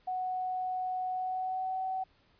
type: tone with pitch glide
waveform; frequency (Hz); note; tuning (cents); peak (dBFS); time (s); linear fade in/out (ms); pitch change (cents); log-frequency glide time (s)
sine; 740 to 755.1; F#5 to F#5; 0 to +35; -31; 0.07-2.04; 10; +35; 1.12-1.83
effects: pink hiss -67 dBFS RMS until 2.39 s + resampled to 11025 Hz